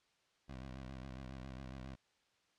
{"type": "tone with vibrato", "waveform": "15% pulse", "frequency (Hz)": 65.2, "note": "C2", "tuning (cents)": -5, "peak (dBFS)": -40, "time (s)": [0.48, 1.96], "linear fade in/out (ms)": 20, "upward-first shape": "sine", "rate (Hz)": 7.3, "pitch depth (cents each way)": 87, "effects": ["white hiss -75 dBFS RMS until 2.58 s", "low-pass 5000 Hz 12 dB/octave"]}